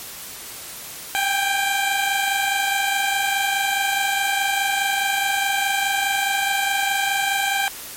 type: tone pair together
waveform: 15% pulse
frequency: 784 / 808.8 Hz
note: G5 / G#5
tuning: 0 / -46 cents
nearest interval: minor second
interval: 54 cents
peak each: -14 / -18 dBFS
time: 1.15-7.68 s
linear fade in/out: 0 ms
effects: white hiss -35 dBFS RMS until 7.96 s + MP3 64 kbps

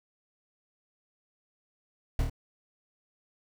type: noise with echo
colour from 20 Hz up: brown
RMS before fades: -25 dBFS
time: 2.19-2.22 s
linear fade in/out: 2 ms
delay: 26 ms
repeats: 3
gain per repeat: -3 dB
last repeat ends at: 2.298 s
effects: none

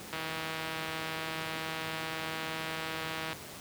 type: click train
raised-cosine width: 0.3 ms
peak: -20 dBFS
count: 513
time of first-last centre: 0.13-3.33 s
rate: 160 Hz
effects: pink hiss -45 dBFS RMS until 3.6 s + high-pass 100 Hz 12 dB/octave

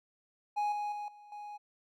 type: tone with level steps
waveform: triangle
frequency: 830.6 Hz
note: G#5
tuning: in tune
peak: -27 / -31 / -35 / -50 / -40 dBFS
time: 0.56-1.58 s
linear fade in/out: 20 ms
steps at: 0.72 / 0.92 / 1.08 / 1.32 s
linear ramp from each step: 2 ms
effects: none

